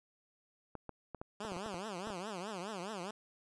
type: clicks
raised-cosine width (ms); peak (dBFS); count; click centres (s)
1; -29; 11; 0.753 / 0.893 / 1.147 / 1.215 / 1.45 / 1.52 / 1.566 / 1.662 / 1.743 / 2.072 / 2.103
type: tone with vibrato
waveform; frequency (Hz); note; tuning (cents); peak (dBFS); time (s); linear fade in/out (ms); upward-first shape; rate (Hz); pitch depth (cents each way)
10% pulse; 196; G3; 0; -32; 1.4-3.11; 5; triangle; 4.8; 270
effects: resampled to 22050 Hz